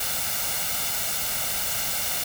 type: noise with comb filter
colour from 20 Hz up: white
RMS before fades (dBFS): -27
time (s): 0-2.24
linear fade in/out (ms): 5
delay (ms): 1.4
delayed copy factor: +0.6
effects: none